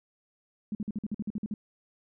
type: tone bursts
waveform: sine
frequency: 210.2 Hz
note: G#3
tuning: 21 cents sharp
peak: -29 dBFS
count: 11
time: 0.72-1.54 s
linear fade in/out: 2 ms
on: 30 ms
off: 49 ms
effects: none